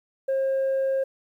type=tone; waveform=sine; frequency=536 Hz; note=C5; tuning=42 cents sharp; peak=-19 dBFS; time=0.28-1.04 s; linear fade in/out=10 ms; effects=tanh soft clip ceiling -20 dBFS + 10-bit